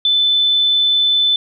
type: tone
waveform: sine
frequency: 3515 Hz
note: A7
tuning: 2 cents flat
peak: -11 dBFS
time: 0.05-1.36 s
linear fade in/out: 2 ms
effects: none